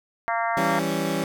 harmonic tone, 230 Hz, A#3, 23 cents flat, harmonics 3 / 4 / 5 / 6 / 7 / 8 / 9, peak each -26 / -28 / -30 / -32 / -33 / -34 / -35 dBFS, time 0.28-0.79 s, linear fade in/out 0 ms
20% pulse chord, C# diminished, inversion first, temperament equal, 164.81 / 196 / 277.2 Hz, E3 / G3 / C#4, 0 / 0 / 0 cents, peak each -23 dBFS, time 0.57-1.24 s, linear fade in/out 2 ms
effects none

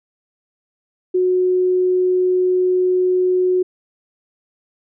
sine tone, 366.2 Hz, F#4, 18 cents flat, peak -13 dBFS, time 1.14-3.63 s, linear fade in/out 10 ms, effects none

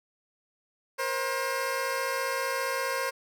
15% pulse tone pair together, 478 / 533 Hz, A#4 / C5, +43 / +32 cents, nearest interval major second, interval 189 cents, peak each -27 / -23 dBFS, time 0.98-3.11 s, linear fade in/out 20 ms, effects none

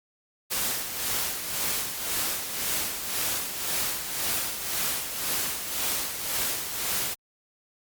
white noise with tremolo, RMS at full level -27 dBFS, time 0.5-7.15 s, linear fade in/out 20 ms, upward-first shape sine, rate 1.9 Hz, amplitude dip 55%, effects Opus 48 kbps

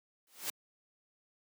white noise with exponential growth, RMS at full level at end -33 dBFS, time 0.27-0.5 s, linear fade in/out 2 ms, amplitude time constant 49 ms, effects high-pass 200 Hz 12 dB/octave

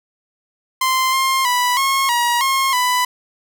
sawtooth tone with pitch steps, 1042 / 1061 / 986 / 1084 / 956 / 1075 / 995 Hz, C6 / C6 / B5 / C#6 / A#5 / C6 / B5, -7 / +24 / -3 / -39 / +43 / +47 / +13 cents, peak -11 dBFS, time 0.81-3.05 s, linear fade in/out 5 ms, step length 320 ms, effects none

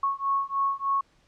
sine beating tone pair, 1100 / 1103.3 Hz, C#6 / C#6, -14 / -9 cents, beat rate 3.3 Hz, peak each -27 dBFS, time 0.03-1.01 s, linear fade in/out 5 ms, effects pink hiss -64 dBFS RMS until 1.27 s + low-pass 6000 Hz 12 dB/octave

